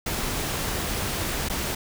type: noise with dropouts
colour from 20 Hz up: pink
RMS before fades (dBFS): -28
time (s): 0.06-1.75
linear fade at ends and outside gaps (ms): 5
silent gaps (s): 1.487-1.497
effects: none